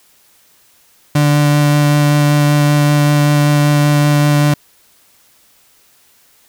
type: tone with vibrato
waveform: 35% pulse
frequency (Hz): 146.83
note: D3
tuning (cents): 0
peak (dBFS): -7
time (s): 1.15-4.54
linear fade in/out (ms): 5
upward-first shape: sine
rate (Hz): 5.2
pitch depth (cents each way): 9
effects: white hiss -51 dBFS RMS until 6.48 s